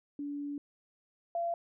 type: tone pair in turn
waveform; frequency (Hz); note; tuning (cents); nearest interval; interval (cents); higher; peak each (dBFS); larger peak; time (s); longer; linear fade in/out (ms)
sine; 287.7 / 682.7; D4 / F5; -36 / -40; octave + minor third; 1496; second; -35 / -30; second; 0.19-0.58 / 1.35-1.54; first; 2
effects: none